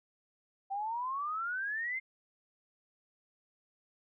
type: exponential sweep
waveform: sine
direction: up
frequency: 770 to 2124 Hz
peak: -33 dBFS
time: 0.7-2 s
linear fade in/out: 20 ms
effects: none